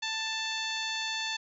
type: harmonic tone with a mistuned harmonic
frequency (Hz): 884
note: A5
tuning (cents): +8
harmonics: 1 / 2 / 3 / 4 / 5 / 6 / 7 / 8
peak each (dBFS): -40 / -37 / -38 / -36 / -38 / -50 / -45 / -49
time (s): 0.02-1.37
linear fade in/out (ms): 10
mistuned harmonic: 7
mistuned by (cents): +19
effects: none